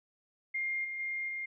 sine tone with level steps, 2118 Hz, C7, 21 cents sharp, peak -31 / -36 / -33 / -35 dBFS, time 0.54-1.46 s, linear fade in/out 10 ms, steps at 0.84 / 0.99 / 1.28 s, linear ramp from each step 10 ms, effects none

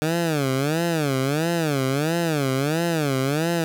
15% pulse tone with vibrato, 150 Hz, D3, 37 cents sharp, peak -14 dBFS, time 0.02-3.64 s, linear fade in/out 0 ms, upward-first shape sine, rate 1.5 Hz, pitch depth 230 cents each way, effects none

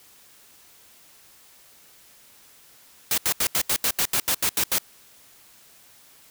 white noise bursts, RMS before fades -22 dBFS, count 12, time 3.11-4.784 s, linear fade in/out 2 ms, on 68 ms, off 78 ms, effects white hiss -53 dBFS RMS until 6.3 s

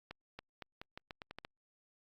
accelerating click train, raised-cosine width 0.3 ms, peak -29 dBFS, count 10, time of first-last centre 0.11-1.449 s, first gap 280 ms, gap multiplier 0.83, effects Opus 48 kbps

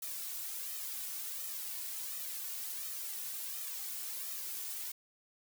blue noise with flanger, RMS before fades -41 dBFS, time 0.02-4.92 s, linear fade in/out 5 ms, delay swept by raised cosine 1.6 to 2.8 ms, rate 1.4 Hz, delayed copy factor +0.8, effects none

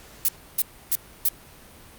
violet noise bursts, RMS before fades -20 dBFS, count 4, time 0.25-1.286 s, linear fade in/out 0 ms, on 34 ms, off 300 ms, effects pink hiss -48 dBFS RMS until 1.98 s + Opus 48 kbps

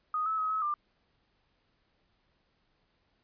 sine tone with pitch steps, 1245 / 1301 / 1271 / 1286 / 1192 Hz, D#6 / E6 / D#6 / E6 / D6, +1 / -23 / +36 / -43 / +25 cents, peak -28 dBFS, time 0.14-0.74 s, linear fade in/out 2 ms, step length 120 ms, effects pink hiss -73 dBFS RMS until 3.23 s + resampled to 11025 Hz

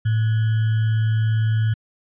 sine tone with sample-and-hold, 110.3 Hz, A2, 5 cents sharp, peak -16 dBFS, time 0.05-1.74 s, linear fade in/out 10 ms, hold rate 1575 Hz, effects resampled to 8000 Hz

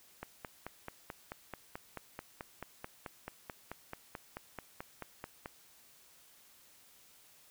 click train, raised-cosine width 0.5 ms, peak -26 dBFS, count 25, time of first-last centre 0.23-5.459 s, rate 4.59 Hz, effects white hiss -62 dBFS RMS until 7.5 s

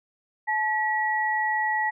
sine tone pair together, 863 / 1926.2 Hz, A5 / B6, -34 / -44 cents, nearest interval octave + major second, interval 1390 cents, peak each -25 dBFS, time 0.47-1.91 s, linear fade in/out 20 ms, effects none

